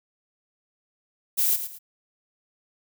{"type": "noise with echo", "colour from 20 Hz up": "violet", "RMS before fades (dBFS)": -22, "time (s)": [1.37, 1.57], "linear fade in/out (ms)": 20, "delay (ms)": 110, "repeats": 2, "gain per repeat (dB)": -10, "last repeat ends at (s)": 1.79, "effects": []}